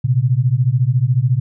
sine beating tone pair, 119 / 133 Hz, A#2 / C3, +36 / +29 cents, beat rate 14 Hz, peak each -15 dBFS, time 0.04-1.4 s, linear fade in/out 10 ms, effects none

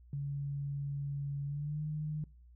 sine tone with pitch glide, 141.3 to 152.32 Hz, C#3 to D#3, +34 to -36 cents, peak -34 dBFS, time 0.13-2.24 s, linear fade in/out 2 ms, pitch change +130 cents, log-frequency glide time 1.45-1.83 s, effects noise-tail reverb RT60 0.5 s tail -24 dB re dry + added 60 Hz sine -55 dBFS peak until 2.55 s

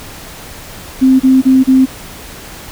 sine tone bursts, 261.8 Hz, C4, 1 cent sharp, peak -4 dBFS, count 4, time 1.01-1.86 s, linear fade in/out 20 ms, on 190 ms, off 30 ms, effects pink hiss -31 dBFS RMS until 2.71 s

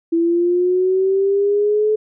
sine linear sweep, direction up, 330.9 to 431.9 Hz, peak -13 dBFS, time 0.12-1.96 s, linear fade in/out 10 ms, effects none

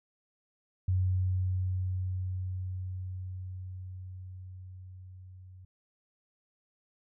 sine tone with level ramp, 92.5 Hz, F#2, in tune, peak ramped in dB -24 to -48 dBFS, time 0.88-5.65 s, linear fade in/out 5 ms, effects none

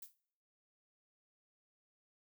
violet noise with exponential decay, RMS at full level -45 dBFS, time 0.02-0.16 s, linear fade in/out 5 ms, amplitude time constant 29 ms, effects noise-tail reverb RT60 0.6 s tail -20 dB re dry

